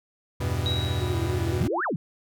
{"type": "chord", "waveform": "45% pulse", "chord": "E minor", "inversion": "none", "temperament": "equal", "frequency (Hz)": [82.41, 98, 123.47], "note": ["E2", "G2", "B2"], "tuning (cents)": [0, 0, 0], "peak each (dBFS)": -29, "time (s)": [0.4, 1.68], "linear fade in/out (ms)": 10}
{"type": "tone with exponential decay", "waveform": "sine", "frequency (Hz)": 3847, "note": "B7", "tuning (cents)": -46, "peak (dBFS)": -25, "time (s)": [0.66, 1.63], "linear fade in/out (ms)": 0, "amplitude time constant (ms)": 210}
{"type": "tone with vibrato", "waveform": "sine", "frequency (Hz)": 349.2, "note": "F4", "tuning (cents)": 0, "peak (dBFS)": -30, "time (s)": [1.01, 1.81], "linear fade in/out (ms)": 10, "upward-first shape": "square", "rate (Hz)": 3.9, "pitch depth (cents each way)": 65}
{"type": "exponential two-way sweep", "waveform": "sine", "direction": "up then down", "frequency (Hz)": [129.9, 1864, 129.9], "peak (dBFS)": -24, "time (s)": [1.6, 1.96], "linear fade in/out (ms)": 2, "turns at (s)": 1.84}
{"effects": []}